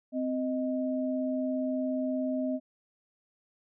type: tone pair together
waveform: sine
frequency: 258.9 / 624 Hz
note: C4 / D#5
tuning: -18 / +5 cents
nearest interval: octave + minor third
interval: 1523 cents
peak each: -29 / -33 dBFS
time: 0.12-2.6 s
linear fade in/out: 50 ms
effects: none